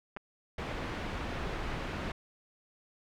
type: clicks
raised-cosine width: 0.5 ms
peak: -26 dBFS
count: 2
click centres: 0.165 / 0.17 s
type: low-pass noise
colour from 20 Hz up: pink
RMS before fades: -37 dBFS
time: 0.58-2.12 s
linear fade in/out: 5 ms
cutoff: 2600 Hz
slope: 12 dB/octave
effects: none